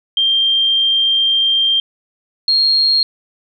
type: tone pair in turn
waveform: sine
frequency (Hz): 3177 / 4249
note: G7 / C8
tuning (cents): +23 / +26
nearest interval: perfect fourth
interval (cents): 503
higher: second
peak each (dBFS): -11 / -10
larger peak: second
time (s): 0.17-1.8 / 2.48-3.03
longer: first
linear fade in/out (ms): 2
effects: none